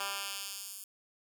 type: tone with high-pass filter sweep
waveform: 10% pulse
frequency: 198.2 Hz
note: G3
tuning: 19 cents sharp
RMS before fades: -40 dBFS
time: 0-0.84 s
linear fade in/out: 2 ms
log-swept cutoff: 1200 to 9500 Hz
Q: 0.74
effects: none